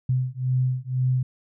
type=beating tone pair; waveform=sine; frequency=127.1 / 129.1 Hz; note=C3 / C3; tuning=-50 / -23 cents; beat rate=2 Hz; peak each=-24 dBFS; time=0.09-1.23 s; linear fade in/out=5 ms; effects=none